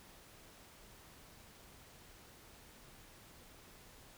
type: silence
effects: pink hiss -59 dBFS RMS until 4.17 s